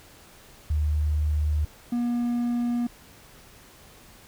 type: tone pair in turn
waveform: sine / triangle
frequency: 75.5 / 239.7 Hz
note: D2 / A#3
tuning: +48 / +48 cents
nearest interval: octave + minor sixth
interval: 2000 cents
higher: second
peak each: -21 dBFS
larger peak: neither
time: 0.7-1.65 / 1.92-2.87 s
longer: neither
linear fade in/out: 5 ms
effects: pink hiss -51 dBFS RMS until 4.27 s